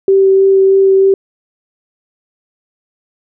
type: tone with vibrato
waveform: sine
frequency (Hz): 386.9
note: G4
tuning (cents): -23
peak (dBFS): -5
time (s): 0.08-1.14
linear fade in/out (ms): 2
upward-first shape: sine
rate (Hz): 3.2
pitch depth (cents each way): 9
effects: none